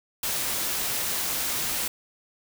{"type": "noise", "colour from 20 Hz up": "white", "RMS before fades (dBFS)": -28, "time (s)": [0.23, 1.88], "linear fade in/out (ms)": 5, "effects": []}